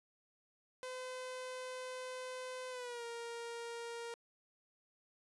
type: tone with pitch glide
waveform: sawtooth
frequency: 510 to 467.7 Hz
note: C5 to A#4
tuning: -44 to +6 cents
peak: -39 dBFS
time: 0.83-4.14 s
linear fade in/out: 0 ms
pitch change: -150 cents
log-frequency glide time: 2.7-3.04 s
effects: resampled to 24000 Hz